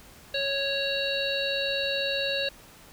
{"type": "harmonic tone", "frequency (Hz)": 553, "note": "C#5", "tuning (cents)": -4, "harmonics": [1, 3, 5, 7, 8], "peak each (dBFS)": [-30, -34, -32, -31, -35], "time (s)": [0.34, 2.49], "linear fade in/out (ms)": 5, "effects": ["pink hiss -51 dBFS RMS until 2.92 s"]}